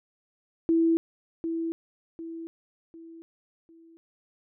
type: tone with echo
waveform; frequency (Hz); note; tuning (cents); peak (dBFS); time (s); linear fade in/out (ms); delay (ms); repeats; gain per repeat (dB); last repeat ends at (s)
sine; 329.6; E4; 0; -19; 0.69-0.97; 0; 750; 4; -8; 3.97
effects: none